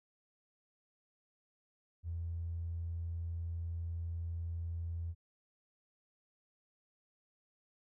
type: tone with tanh clipping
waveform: triangle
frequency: 84 Hz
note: E2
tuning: 33 cents sharp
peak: -36 dBFS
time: 2.03-5.15 s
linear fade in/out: 50 ms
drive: 2 dB
effects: none